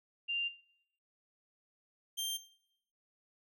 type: tone pair in turn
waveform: sine / sawtooth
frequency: 2788 / 3166 Hz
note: F7 / G7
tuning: -4 / +17 cents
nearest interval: major second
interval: 221 cents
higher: second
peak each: -32 / -31 dBFS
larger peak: second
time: 0.28-0.49 / 2.17-2.38 s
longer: neither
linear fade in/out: 20 ms
effects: noise-tail reverb RT60 0.7 s tail -18 dB re dry